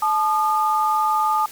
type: tone pair together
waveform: sine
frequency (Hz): 865 / 1219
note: A5 / D#6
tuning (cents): -30 / -36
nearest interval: tritone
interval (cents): 594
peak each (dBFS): -19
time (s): 0.02-1.46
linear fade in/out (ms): 5
effects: white hiss -40 dBFS RMS until 1.51 s + MP3 96 kbps